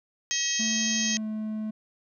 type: harmonic tone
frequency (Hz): 640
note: D#5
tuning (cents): +49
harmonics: 3 / 4 / 5 / 6 / 7 / 8 / 9 / 10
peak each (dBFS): -34 / -36 / -33 / -38 / -38 / -34 / -37 / -28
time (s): 0.31-1.17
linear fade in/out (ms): 0
type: tone with pitch glide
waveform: triangle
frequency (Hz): 221.9 to 216.1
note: A3 to A3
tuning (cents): +15 to -31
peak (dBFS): -27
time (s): 0.59-1.71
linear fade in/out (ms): 10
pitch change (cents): -46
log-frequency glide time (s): 0.99-1.26
effects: none